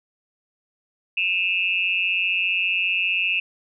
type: tone with amplitude modulation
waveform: sine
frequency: 2637 Hz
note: E7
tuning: in tune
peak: -15 dBFS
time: 1.17-3.4 s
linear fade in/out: 5 ms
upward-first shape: sine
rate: 185 Hz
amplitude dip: 100%
effects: none